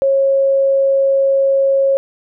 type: tone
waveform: sine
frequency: 545 Hz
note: C#5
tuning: 29 cents flat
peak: -10 dBFS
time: 0.02-1.97 s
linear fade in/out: 0 ms
effects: none